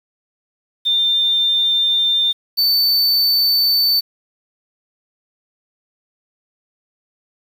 sine / square tone pair in turn, 3597 / 4532 Hz, A7 / C#8, +37 / +37 cents, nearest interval major third, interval 400 cents, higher second, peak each -13 dBFS, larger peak neither, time 0.85-2.33 / 2.57-4.01 s, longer first, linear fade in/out 20 ms, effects 7-bit

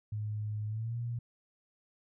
sine tone with pitch glide, 106.2 to 118.52 Hz, G#2 to A#2, +39 to +29 cents, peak -33 dBFS, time 0.12-1.19 s, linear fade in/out 5 ms, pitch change +190 cents, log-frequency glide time 0.67-0.97 s, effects none

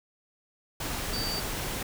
sine tone in noise, 4622 Hz, D8, 28 cents flat, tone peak -32 dBFS, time 1.13-1.4 s, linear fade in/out 5 ms, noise pink, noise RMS -33 dBFS, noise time 0.8-1.83 s, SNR -2 dB, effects none

